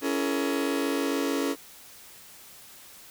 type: chord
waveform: 40% pulse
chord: A# half-diminished seventh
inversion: first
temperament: just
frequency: 279.7 / 335.6 / 419.5 / 466.2 Hz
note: C#4 / E4 / G#4 / A#4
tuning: +16 / +31 / +17 / 0 cents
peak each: -27 / -32 / -32 / -32 dBFS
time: 0.01-1.56 s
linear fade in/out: 50 ms
effects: white hiss -49 dBFS RMS until 3.1 s